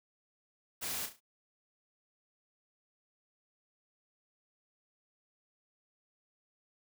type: noise with echo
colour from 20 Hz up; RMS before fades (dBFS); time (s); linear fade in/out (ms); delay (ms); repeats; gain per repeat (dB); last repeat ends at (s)
white; -38; 0.81-1.07; 20; 34; 4; -8; 1.206
effects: none